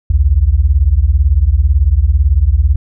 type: beating tone pair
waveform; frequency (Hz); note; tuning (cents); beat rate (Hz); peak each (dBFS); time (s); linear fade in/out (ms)
sine; 60.4 / 78.4; B1 / D#2; -38 / +14; 18; -10; 0.1-2.76; 5
effects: none